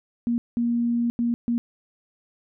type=tone bursts at uneven times; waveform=sine; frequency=236.5 Hz; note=A#3; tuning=25 cents sharp; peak=-20 dBFS; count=4; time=0.27-0.38 / 0.57-1.1 / 1.19-1.34 / 1.48-1.58 s; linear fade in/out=0 ms; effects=none